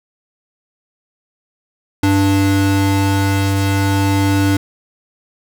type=tone pair together; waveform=square; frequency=98.01 / 293.7 Hz; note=G2 / D4; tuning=0 / 0 cents; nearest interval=octave + perfect fifth; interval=1900 cents; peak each=-15 / -16 dBFS; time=2.03-4.57 s; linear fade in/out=5 ms; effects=none